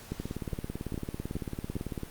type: two click trains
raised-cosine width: 3 ms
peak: -20 / -21 dBFS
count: 5 / 34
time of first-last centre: 0.12-1.766 / 0.2-2.033 s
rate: 2.43 / 18 Hz
effects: pink hiss -49 dBFS RMS until 2.1 s + Opus 48 kbps